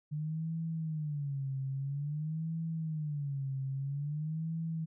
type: tone with vibrato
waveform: sine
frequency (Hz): 148.3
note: D3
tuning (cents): +17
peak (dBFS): -33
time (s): 0.11-4.86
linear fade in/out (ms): 20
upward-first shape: sine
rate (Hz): 0.5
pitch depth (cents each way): 170
effects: none